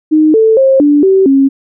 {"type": "tone with pitch steps", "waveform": "sine", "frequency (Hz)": [309.6, 442.6, 534, 291.8, 383.8, 272.4], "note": ["D#4", "A4", "C5", "D4", "G4", "C#4"], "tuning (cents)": [-9, 10, 35, -11, -37, -30], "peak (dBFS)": -4, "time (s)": [0.11, 1.49], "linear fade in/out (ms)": 20, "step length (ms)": 230, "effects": []}